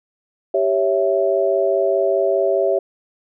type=chord; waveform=sine; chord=C# diminished; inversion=second; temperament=equal; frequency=392 / 554.4 / 659.3 Hz; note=G4 / C#5 / E5; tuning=0 / 0 / 0 cents; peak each=-19 dBFS; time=0.54-2.79 s; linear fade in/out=5 ms; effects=none